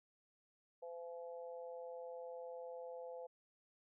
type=harmonic tone; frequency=170 Hz; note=F3; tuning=46 cents flat; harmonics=3 / 4 / 5; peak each=-47 / -54 / -57 dBFS; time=0.82-3.27 s; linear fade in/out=10 ms; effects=none